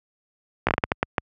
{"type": "slowing click train", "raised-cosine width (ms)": 0.5, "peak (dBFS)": -4, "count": 9, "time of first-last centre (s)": [0.67, 1.182], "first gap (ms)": 16, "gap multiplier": 1.38, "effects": ["high-pass 60 Hz 12 dB/octave"]}